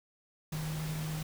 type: tone in noise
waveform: sine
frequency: 155.56 Hz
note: D#3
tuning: in tune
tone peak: -34 dBFS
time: 0.52-1.23 s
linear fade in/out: 5 ms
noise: pink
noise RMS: -43 dBFS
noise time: 0.52-1.23 s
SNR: +6 dB
effects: none